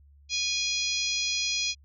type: harmonic tone with a mistuned harmonic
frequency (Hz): 830.6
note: G#5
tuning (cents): 0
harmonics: 3 / 4 / 5 / 6 / 7 / 8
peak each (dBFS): -32 / -33 / -32 / -33 / -34 / -38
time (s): 0.29-1.75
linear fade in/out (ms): 50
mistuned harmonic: 3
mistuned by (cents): -19
effects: added 71 Hz sine -53 dBFS peak until 1.84 s